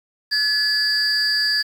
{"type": "tone cluster", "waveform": "sine", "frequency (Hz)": [1711, 4614, 4876], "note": ["A6", "D8", "D#8"], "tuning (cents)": [-49, -31, -36], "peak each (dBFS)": -20, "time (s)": [0.31, 1.63], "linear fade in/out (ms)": 20, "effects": ["tanh soft clip ceiling -12 dBFS", "7-bit"]}